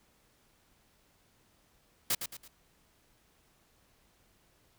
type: noise with echo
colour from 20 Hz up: white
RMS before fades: -29 dBFS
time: 2.1-2.15 s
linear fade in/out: 5 ms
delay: 110 ms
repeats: 3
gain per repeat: -8 dB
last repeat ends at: 2.48 s
effects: pink hiss -68 dBFS RMS until 4.78 s